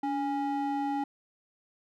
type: ring-modulated tone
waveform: triangle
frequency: 554.4 Hz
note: C#5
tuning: in tune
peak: -23 dBFS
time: 0.03-1.04 s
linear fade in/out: 5 ms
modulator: 268 Hz
effects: none